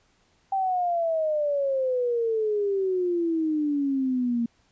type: exponential sweep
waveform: sine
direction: down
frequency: 784 to 231 Hz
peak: -22 dBFS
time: 0.52-4.46 s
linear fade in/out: 5 ms
effects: pink hiss -65 dBFS RMS until 4.71 s + resampled to 16000 Hz